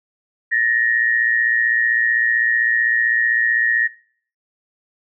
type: tone pair together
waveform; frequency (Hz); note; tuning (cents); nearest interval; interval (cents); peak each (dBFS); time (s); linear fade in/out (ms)
sine; 1760 / 1875.7; A6 / A#6; 0 / +10; minor second; 110; -19 / -17; 0.51-3.88; 20
effects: noise-tail reverb RT60 0.5 s tail -19 dB re dry